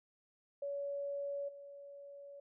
sine tone with level steps, 565 Hz, C#5, 33 cents sharp, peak -37 / -49 dBFS, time 0.62-2.4 s, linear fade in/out 5 ms, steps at 1.48 s, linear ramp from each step 10 ms, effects none

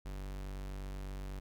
45% pulse tone, 48.23 Hz, G1, 27 cents flat, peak -40 dBFS, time 0.05-1.4 s, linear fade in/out 10 ms, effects none

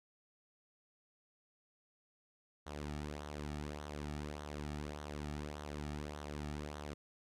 sawtooth tone with flanger, 74.1 Hz, D2, 16 cents sharp, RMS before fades -44 dBFS, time 2.66-6.94 s, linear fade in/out 10 ms, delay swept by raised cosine 0.4 to 2 ms, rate 1.7 Hz, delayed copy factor -0.6, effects low-pass 9000 Hz 12 dB/octave

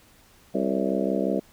harmonic tone with a mistuned harmonic, 65.8 Hz, C2, 10 cents sharp, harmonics 3 / 4 / 5 / 6 / 7 / 8 / 9 / 10, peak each -28 / -29 / -30 / -31 / -31 / -32 / -33 / -33 dBFS, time 0.54-1.4 s, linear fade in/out 10 ms, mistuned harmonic 8, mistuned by +63 cents, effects pink hiss -56 dBFS RMS until 1.52 s

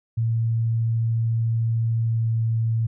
sine tone with pitch glide, 114.2 to 113.35 Hz, A#2 to A#2, -35 to -48 cents, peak -19 dBFS, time 0.17-2.87 s, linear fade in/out 10 ms, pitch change -13 cents, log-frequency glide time 2.04-2.33 s, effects none

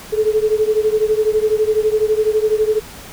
sine beating tone pair, 427 / 439 Hz, G#4 / A4, +48 / -4 cents, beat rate 12 Hz, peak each -15 / -17 dBFS, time 0.12-2.8 s, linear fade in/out 20 ms, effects pink hiss -36 dBFS RMS until 3.12 s

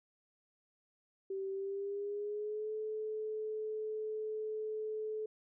sine tone with pitch glide, 387.3 to 432.2 Hz, G4 to A4, -21 to -31 cents, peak -36 dBFS, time 1.3-5.26 s, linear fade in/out 5 ms, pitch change +190 cents, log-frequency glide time 1.51-2.72 s, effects none

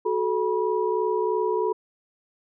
sine tone cluster, 370.8 / 433.8 / 969 Hz, F#4 / A4 / B5, +4 / -25 / -33 cents, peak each -26 / -24 / -28 dBFS, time 0.05-1.73 s, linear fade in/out 10 ms, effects none

